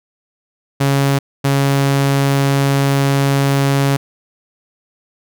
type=tone pair in turn; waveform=sawtooth; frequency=138.59 / 138.59 Hz; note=C#3 / C#3; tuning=0 / 0 cents; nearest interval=unison; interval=0 cents; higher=neither; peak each=-8 dBFS; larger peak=neither; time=0.8-1.19 / 1.44-3.97 s; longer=second; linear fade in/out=10 ms; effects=none